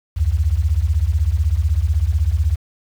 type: beating tone pair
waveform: sine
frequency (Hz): 69.3 / 85.3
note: C#2 / F2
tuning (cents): 0 / -40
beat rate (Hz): 16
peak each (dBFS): -17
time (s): 0.16-2.56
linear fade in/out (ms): 20
effects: 7-bit